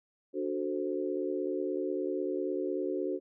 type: chord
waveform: sine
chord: D dominant seventh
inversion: none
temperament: equal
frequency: 293.7 / 370 / 440 / 523.3 Hz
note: D4 / F#4 / A4 / C5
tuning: 0 / 0 / 0 / 0 cents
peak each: -36 / -33 / -38 / -38 dBFS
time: 0.33-3.2 s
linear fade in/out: 50 ms
effects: none